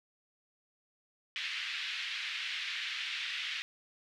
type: band-pass noise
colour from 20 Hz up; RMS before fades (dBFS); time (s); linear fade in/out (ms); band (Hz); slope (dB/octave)
white; -38; 1.36-3.62; 0; 1800 to 3500; 24
effects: none